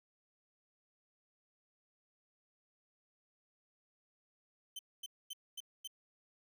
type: tone bursts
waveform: sawtooth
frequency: 3083 Hz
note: G7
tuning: 29 cents flat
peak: -39 dBFS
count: 5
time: 4.76-5.875 s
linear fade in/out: 5 ms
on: 31 ms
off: 240 ms
effects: none